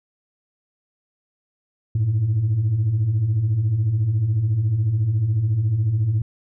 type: beating tone pair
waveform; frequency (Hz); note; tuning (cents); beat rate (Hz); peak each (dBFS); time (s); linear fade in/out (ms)
sine; 97.5 / 111.5; G2 / A2; -9 / +23; 14; -24 / -16; 1.95-6.22; 5
effects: tanh soft clip ceiling -14 dBFS